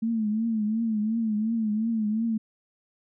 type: tone with vibrato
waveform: sine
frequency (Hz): 220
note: A3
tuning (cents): 0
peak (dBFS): -23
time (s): 0.02-2.38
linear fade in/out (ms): 10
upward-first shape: triangle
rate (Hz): 2.8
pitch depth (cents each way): 100
effects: none